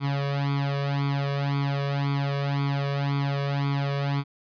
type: tone with flanger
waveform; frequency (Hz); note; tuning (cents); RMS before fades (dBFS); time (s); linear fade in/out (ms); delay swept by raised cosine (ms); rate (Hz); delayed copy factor
sawtooth; 140.6; C#3; +25; -26; 0-4.24; 50; 0.87 to 1.77; 1.9; +0.9
effects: resampled to 11025 Hz